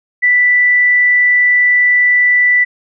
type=tone; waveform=sine; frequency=1975 Hz; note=B6; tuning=in tune; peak=-7 dBFS; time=0.22-2.65 s; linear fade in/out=20 ms; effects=none